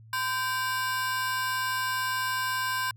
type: ring-modulated tone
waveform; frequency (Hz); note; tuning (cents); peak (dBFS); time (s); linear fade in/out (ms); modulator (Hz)
40% pulse; 1294; E6; -32; -23; 0.13-2.91; 2; 273
effects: added 111 Hz sine -48 dBFS peak until 2.96 s